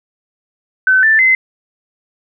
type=tone with pitch steps; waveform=sine; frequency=1522 / 1768.6 / 2055 Hz; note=F#6 / A6 / C7; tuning=+48 / +8 / -32 cents; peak=-7 dBFS; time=0.87-1.35 s; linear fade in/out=2 ms; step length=160 ms; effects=none